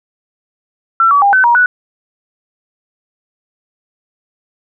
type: tone with pitch steps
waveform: sine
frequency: 1347 / 1141 / 804 / 1520 / 949 / 1477 Hz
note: E6 / C#6 / G5 / F#6 / A#5 / F#6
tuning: +37 / +50 / +44 / +46 / +31 / -3 cents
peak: -6 dBFS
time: 1-1.66 s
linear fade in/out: 2 ms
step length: 110 ms
effects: none